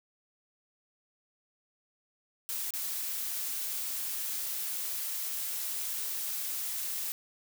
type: noise with dropouts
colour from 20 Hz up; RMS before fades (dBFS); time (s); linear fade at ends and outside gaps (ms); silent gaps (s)
blue; -35; 2.49-7.12; 0; 2.706-2.737
effects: none